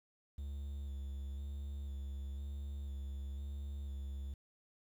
triangle tone with vibrato, 69.3 Hz, C#2, in tune, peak -38 dBFS, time 0.38-4.34 s, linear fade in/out 5 ms, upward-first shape square, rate 1 Hz, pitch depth 21 cents each way, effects 11-bit

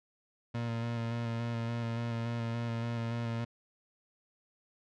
30% pulse tone with vibrato, 116.54 Hz, A#2, in tune, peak -30 dBFS, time 0.54-3.45 s, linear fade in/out 10 ms, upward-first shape square, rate 3.5 Hz, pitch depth 17 cents each way, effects low-pass 4000 Hz 12 dB/octave

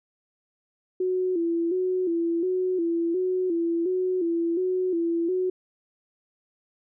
sine tone with vibrato, 352.1 Hz, F4, 14 cents sharp, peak -22 dBFS, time 1-5.5 s, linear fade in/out 5 ms, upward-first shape square, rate 1.4 Hz, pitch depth 80 cents each way, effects none

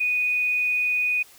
sine tone, 2479 Hz, D#7, 7 cents flat, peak -20 dBFS, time 0-1.23 s, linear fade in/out 10 ms, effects white hiss -51 dBFS RMS until 1.38 s

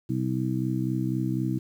harmonic tone, 64 Hz, C2, 38 cents flat, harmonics 2 / 3 / 4 / 5, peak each -28 / -31 / -32 / -30 dBFS, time 0.09-1.59 s, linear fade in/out 10 ms, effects 9-bit

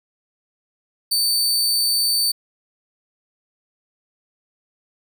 sawtooth tone, 4561 Hz, C#8, 49 cents sharp, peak -14 dBFS, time 1.11-2.32 s, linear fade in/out 10 ms, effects none

